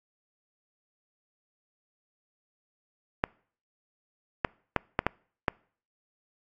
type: clicks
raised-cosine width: 0.5 ms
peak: -8 dBFS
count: 6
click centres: 3.239 / 4.448 / 4.763 / 4.991 / 5.066 / 5.482 s
effects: noise-tail reverb RT60 0.5 s tail -26 dB re dry + AAC 64 kbps